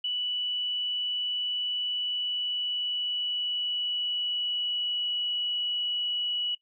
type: tone with pitch glide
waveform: sine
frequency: 2960 to 2936 Hz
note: F#7 to F#7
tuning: 0 to -14 cents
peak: -27 dBFS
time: 0.04-6.55 s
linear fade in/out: 5 ms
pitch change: -14 cents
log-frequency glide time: 1.9-5.12 s
effects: noise-tail reverb RT60 0.1 s tail -18 dB re dry